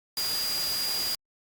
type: tone in noise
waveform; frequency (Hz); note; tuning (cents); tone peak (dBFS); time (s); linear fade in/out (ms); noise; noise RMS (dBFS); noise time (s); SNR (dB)
sine; 4840; D#8; -49; -28; 0.17-1.15; 2; white; -33; 0.17-1.15; +2
effects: Opus 48 kbps